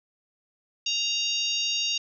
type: harmonic tone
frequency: 932.3 Hz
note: A#5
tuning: in tune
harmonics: 3 / 4 / 5 / 6 / 7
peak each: -28 / -30 / -32 / -34 / -35 dBFS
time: 0.86-1.98 s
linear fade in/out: 5 ms
effects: none

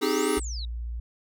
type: chord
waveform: square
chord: Ab major seventh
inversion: first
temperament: equal with one note detuned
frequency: 261.6 / 311.1 / 392 / 422.6 Hz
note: C4 / Eb4 / G4 / Ab4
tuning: 0 / 0 / 0 / +30 cents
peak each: -32 / -29 / -29 / -28 dBFS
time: 0.01-0.4 s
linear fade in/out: 20 ms
type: exponential two-way sweep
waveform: sine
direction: up then down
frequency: 3729 to 10548 to 3729 Hz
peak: -36 dBFS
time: 0.02-0.65 s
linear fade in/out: 2 ms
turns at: 0.33 s
type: tone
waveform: sine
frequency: 58.27 Hz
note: A#1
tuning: in tune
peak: -30 dBFS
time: 0.37-1 s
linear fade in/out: 5 ms
effects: none

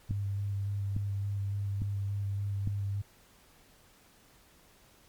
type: tone with vibrato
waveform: sine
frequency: 100 Hz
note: G2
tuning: 35 cents sharp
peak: -30 dBFS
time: 0.09-3.02 s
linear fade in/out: 10 ms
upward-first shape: square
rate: 3.5 Hz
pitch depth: 13 cents each way
type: click train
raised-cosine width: 5 ms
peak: -22 dBFS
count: 4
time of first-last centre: 0.11-2.674 s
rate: 1.17 Hz
effects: pink hiss -61 dBFS RMS until 5.08 s + MP3 96 kbps

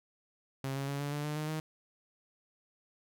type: tone with pitch steps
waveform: sawtooth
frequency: 135.1 / 137.94 / 140.84 / 143.8 / 146.82 / 149.9 / 153.05 / 156.27 Hz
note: C#3 / C#3 / C#3 / D3 / D3 / D3 / D#3 / D#3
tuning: -44 / -8 / +28 / -36 / 0 / +36 / -28 / +8 cents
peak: -30 dBFS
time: 0.64-1.6 s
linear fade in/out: 2 ms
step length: 120 ms
effects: none

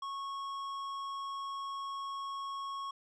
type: tone with tanh clipping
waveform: sine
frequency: 1100 Hz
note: C#6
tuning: 14 cents flat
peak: -39 dBFS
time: 0.02-2.91 s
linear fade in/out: 5 ms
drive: 11 dB
effects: none

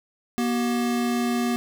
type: tone pair together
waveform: square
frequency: 239.4 / 380 Hz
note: A#3 / F#4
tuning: +46 / +46 cents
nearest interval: minor sixth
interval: 800 cents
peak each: -23 / -31 dBFS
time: 0.38-1.56 s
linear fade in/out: 0 ms
effects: none

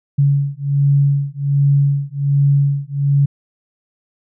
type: beating tone pair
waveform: sine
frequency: 140.3 / 141.6 Hz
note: C#3 / C#3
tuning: +21 / +37 cents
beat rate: 1.3 Hz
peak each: -15 dBFS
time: 0.18-3.26 s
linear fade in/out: 10 ms
effects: none

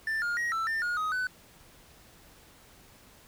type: tone with pitch steps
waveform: triangle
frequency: 1776 / 1417 / 1891 / 1330 / 1797 / 1435 / 1257 / 1503 Hz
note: A6 / F6 / A#6 / E6 / A6 / F6 / D#6 / F#6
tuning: +16 / +25 / +24 / +15 / +36 / +47 / +17 / +27 cents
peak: -26 dBFS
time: 0.07-1.27 s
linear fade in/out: 2 ms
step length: 150 ms
effects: pink hiss -56 dBFS RMS until 3.27 s

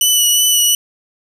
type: tone with vibrato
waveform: 15% pulse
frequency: 2960 Hz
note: F#7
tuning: in tune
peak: -3 dBFS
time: 0.01-0.75 s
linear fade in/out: 2 ms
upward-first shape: sine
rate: 2.8 Hz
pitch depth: 18 cents each way
effects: none

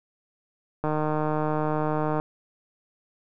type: click train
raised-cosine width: 1 ms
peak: -13 dBFS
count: 209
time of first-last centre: 0.84-2.199 s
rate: 153 Hz
effects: none

